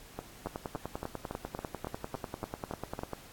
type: two click trains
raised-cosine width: 1 ms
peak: -22 / -21 dBFS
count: 11 / 28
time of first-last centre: 0.19-2.991 / 0.46-3.133 s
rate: 3.57 / 10.1 Hz
effects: pink hiss -53 dBFS RMS until 3.32 s + AAC 64 kbps